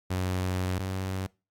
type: tone pair in turn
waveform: sawtooth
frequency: 92.1 / 94.53 Hz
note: F#2 / F#2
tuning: -7 / +38 cents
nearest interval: unison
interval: 45 cents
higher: second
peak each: -23 / -26 dBFS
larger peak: first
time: 0.1-0.79 / 0.79-1.27 s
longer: first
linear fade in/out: 10 ms
effects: noise-tail reverb RT60 0.3 s tail -25 dB re dry + AAC 64 kbps